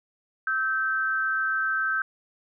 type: tone pair together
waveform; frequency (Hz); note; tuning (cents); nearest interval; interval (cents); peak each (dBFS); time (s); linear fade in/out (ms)
sine; 1301.1 / 1554; E6 / G6; -23 / -16; minor third; 307; -29 / -24; 0.47-2.02; 2
effects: none